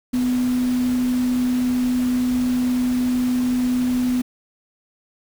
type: tone in noise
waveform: sine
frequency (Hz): 249.7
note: B3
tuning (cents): +19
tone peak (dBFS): -17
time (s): 0.13-4.22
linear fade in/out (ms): 10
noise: pink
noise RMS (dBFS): -35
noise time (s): 0.13-4.22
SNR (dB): +15
effects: none